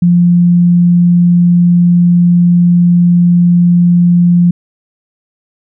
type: tone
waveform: sine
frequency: 174.61 Hz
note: F3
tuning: in tune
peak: -4 dBFS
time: 0.02-4.51 s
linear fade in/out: 5 ms
effects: none